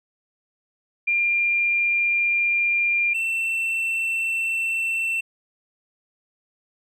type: tone pair in turn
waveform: sine / triangle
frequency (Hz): 2395 / 2688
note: D7 / E7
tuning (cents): +33 / +33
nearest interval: major second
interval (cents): 200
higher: second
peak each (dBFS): -18 / -20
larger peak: first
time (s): 1.07-3.14 / 3.14-5.21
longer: neither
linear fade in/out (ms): 10
effects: none